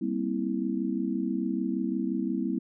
sine chord, C dominant seventh, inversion second, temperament just, 196.22 / 235.5 / 261.6 / 327 Hz, G3 / Bb3 / C4 / E4, +2 / +18 / 0 / -14 cents, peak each -32 dBFS, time 0.01-2.59 s, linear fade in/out 10 ms, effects none

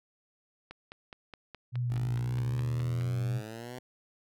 click train, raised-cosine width 0.3 ms, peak -28 dBFS, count 12, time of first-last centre 0.71-3.011 s, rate 4.78 Hz
sine tone with vibrato, 121.7 Hz, B2, 25 cents flat, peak -28 dBFS, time 1.72-3.42 s, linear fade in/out 50 ms, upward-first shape sine, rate 3.8 Hz, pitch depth 17 cents each way
10% pulse exponential sweep, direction up, 51 to 127.7 Hz, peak -32 dBFS, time 1.9-3.79 s, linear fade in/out 5 ms
effects none

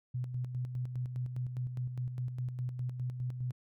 sine tone with tremolo, 125.1 Hz, B2, 23 cents sharp, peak -32 dBFS, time 0.14-3.52 s, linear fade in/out 10 ms, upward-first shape square, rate 4.9 Hz, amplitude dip 50%, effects none

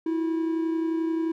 triangle tone pair together, 325.2 / 356.6 Hz, E4 / F4, -23 / +36 cents, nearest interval major second, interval 159 cents, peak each -22 / -32 dBFS, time 0.06-1.32 s, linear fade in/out 5 ms, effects none

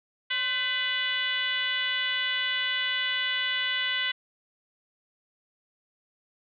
sine tone with frequency modulation, 2489 Hz, D#7, in tune, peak -25 dBFS, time 0.3-4.12 s, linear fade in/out 10 ms, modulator 482 Hz, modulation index 2.1, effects none

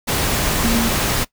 sine tone in noise, 230 Hz, A#3, 23 cents flat, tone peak -17 dBFS, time 0.63-0.9 s, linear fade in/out 20 ms, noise pink, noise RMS -19 dBFS, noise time 0.07-1.25 s, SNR -1 dB, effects noise-tail reverb RT60 0.1 s tail -19 dB re dry

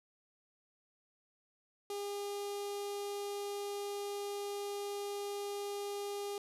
sawtooth tone with notch filter, 405.2 Hz, G#4, 43 cents flat, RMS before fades -40 dBFS, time 1.9-6.38 s, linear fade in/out 2 ms, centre 1700 Hz, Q 1, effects resampled to 32000 Hz

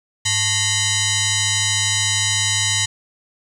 sine tone with frequency modulation, 1864.7 Hz, A#6, in tune, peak -16 dBFS, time 0.25-2.86 s, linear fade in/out 10 ms, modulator 983 Hz, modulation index 6.6, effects 8-bit

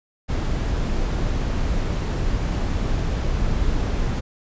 brown noise, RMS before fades -22 dBFS, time 0.28-4.21 s, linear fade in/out 20 ms, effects resampled to 16000 Hz

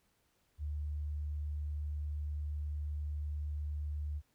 sine tone, 74.3 Hz, D2, 21 cents sharp, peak -35 dBFS, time 0.58-4.22 s, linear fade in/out 50 ms, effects pink hiss -75 dBFS RMS until 4.34 s

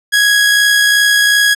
sawtooth tone with amplitude modulation, 1661.2 Hz, G#6, in tune, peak -3 dBFS, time 0.12-1.55 s, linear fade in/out 20 ms, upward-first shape sine, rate 62.7 Hz, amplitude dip 30%, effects low-pass 12000 Hz 12 dB/octave

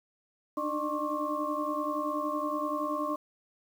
sine tone cluster, 295.9 / 306.5 / 600 / 1073 / 1146 Hz, D4 / D#4 / D5 / C6 / D6, +13 / -26 / +37 / +43 / -43 cents, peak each -36 / -38 / -35 / -33 / -38 dBFS, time 0.57-3.16 s, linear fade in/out 5 ms, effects 9-bit

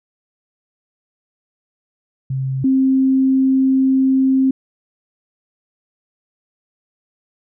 sine tone pair in turn, 132.9 / 264.8 Hz, C3 / C4, +27 / +21 cents, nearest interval octave, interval 1194 cents, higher second, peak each -18 / -11 dBFS, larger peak second, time 2.3-2.64 / 2.64-4.51 s, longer second, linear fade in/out 5 ms, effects none

